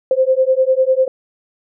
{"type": "beating tone pair", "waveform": "sine", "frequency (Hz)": [517, 527], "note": ["C5", "C5"], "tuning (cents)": [-21, 12], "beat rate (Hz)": 10, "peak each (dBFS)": -14, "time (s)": [0.11, 1.08], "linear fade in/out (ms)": 2, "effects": []}